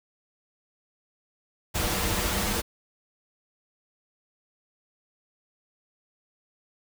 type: noise with comb filter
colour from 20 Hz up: pink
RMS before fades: -27 dBFS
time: 1.74-2.62 s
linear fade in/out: 20 ms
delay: 7.4 ms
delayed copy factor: -0.7
effects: none